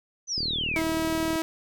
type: exponential sweep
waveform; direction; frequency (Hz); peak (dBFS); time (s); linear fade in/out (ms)
sine; down; 6200 to 2031; -26; 0.27-0.82; 50
type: click train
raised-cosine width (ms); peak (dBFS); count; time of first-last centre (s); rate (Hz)
3; -23; 39; 0.38-1.357; 38.9
type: tone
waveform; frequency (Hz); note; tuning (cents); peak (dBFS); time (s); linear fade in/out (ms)
sawtooth; 323.1; E4; -35; -21; 0.76-1.42; 0
effects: none

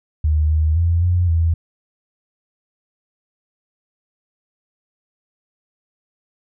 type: tone with pitch steps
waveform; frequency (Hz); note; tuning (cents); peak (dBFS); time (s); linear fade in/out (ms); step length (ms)
sine; 76.6 / 78 / 84.8 / 88.7 / 82.7; D#2 / D#2 / E2 / F2 / E2; -27 / +5 / +50 / +27 / +6; -13; 0.24-1.54; 5; 260
effects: none

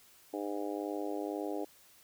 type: harmonic tone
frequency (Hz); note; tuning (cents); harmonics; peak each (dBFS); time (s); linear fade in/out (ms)
102; G#2; -31; 3 / 4 / 5 / 6 / 7 / 8; -38 / -40 / -42 / -44 / -45 / -46; 0.33-1.65; 10
effects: white hiss -61 dBFS RMS until 2.03 s

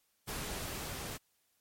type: noise with level ramp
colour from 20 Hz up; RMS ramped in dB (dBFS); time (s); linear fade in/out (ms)
pink; -39 to -42; 0.27-1.18; 20
effects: white hiss -75 dBFS RMS until 1.6 s + MP3 64 kbps

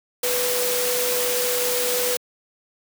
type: tone in noise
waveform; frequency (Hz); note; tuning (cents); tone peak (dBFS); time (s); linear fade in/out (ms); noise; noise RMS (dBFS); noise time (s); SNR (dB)
sine; 494.4; B4; +2; -24; 0.23-2.17; 5; white; -24; 0.23-2.17; -3
effects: high-pass 200 Hz 12 dB/octave

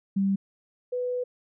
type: tone pair in turn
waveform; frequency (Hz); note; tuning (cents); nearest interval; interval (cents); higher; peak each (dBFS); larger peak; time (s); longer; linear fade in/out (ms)
sine; 195.6 / 496; G3 / B4; -4 / +7; octave + major third; 1611; second; -21 / -26; first; 0.16-0.36 / 0.92-1.24; second; 10
effects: none

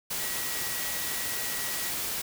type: tone in noise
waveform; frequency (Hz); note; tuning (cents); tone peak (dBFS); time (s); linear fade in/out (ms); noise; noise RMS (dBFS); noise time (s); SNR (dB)
sine; 1921; B6; -48; -40; 0.19-1.91; 10; white; -32; 0.1-2.22; -11
effects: none

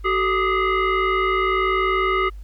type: tone with frequency modulation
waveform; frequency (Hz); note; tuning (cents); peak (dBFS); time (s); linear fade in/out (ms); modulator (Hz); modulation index
sine; 440; A4; 0; -17; 0.04-2.3; 20; 819; 2.1
effects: added 50 Hz sine -33 dBFS peak until 2.43 s + pink hiss -60 dBFS RMS until 2.43 s

